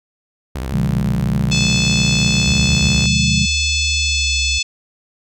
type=tone with vibrato; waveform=sawtooth; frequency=65.41 Hz; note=C2; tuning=in tune; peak=-18 dBFS; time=0.55-3.06 s; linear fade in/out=5 ms; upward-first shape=triangle; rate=14 Hz; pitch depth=260 cents each way
type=chord; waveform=sine; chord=B diminished seventh; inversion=none; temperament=equal; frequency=123.47 / 146.83 / 174.61 / 207.7 Hz; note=B2 / D3 / F3 / Ab3; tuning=0 / 0 / 0 / 0 cents; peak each=-21 dBFS; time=0.72-3.46 s; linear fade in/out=10 ms
type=harmonic tone; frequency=867 Hz; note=A5; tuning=26 cents flat; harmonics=3 / 4 / 5 / 6 / 7 / 8 / 9; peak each=-20 / -22 / -24 / -26 / -27 / -28 / -29 dBFS; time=1.51-4.63 s; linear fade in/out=10 ms
type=tone with pitch glide; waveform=sine; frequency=74 to 67.47 Hz; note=D2 to C#2; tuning=+14 to -46 cents; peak=-20 dBFS; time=2.47-4.59 s; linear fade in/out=10 ms; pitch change=-160 cents; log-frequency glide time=4-4.39 s
effects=none